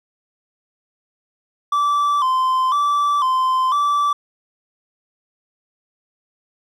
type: tone with vibrato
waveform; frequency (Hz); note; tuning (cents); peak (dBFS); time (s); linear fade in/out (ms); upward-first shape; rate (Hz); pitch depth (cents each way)
triangle; 1096; C#6; -20; -13; 1.72-4.13; 5; square; 1; 100
effects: none